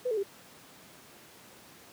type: tone with pitch steps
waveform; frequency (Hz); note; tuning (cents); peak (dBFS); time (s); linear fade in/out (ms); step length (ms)
sine; 499.5 / 437.3 / 396.4; B4 / A4 / G4; +20 / -11 / +19; -27; 0.05-0.233; 10; 61
effects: pink hiss -53 dBFS RMS until 1.92 s + high-pass 150 Hz 12 dB/octave